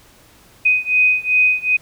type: beating tone pair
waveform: sine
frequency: 2500 / 2502.6 Hz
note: D#7 / D#7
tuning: +8 / +9 cents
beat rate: 2.6 Hz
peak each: -15 / -16 dBFS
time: 0.65-1.77 s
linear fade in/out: 10 ms
effects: pink hiss -49 dBFS RMS until 1.81 s